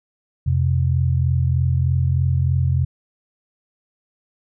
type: tone pair together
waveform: sine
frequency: 86.76 / 130 Hz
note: F2 / C3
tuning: -11 / -11 cents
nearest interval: perfect fifth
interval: 700 cents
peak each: -18 dBFS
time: 0.46-2.85 s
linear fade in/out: 10 ms
effects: none